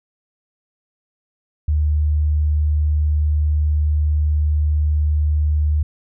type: tone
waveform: sine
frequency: 75.4 Hz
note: D2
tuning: 46 cents sharp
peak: -14 dBFS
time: 1.68-5.83 s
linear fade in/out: 5 ms
effects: none